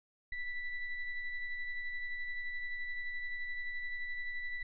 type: ring-modulated tone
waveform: triangle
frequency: 987.8 Hz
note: B5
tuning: in tune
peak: -31 dBFS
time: 0.32-4.63 s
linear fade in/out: 5 ms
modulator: 982 Hz
effects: resampled to 11025 Hz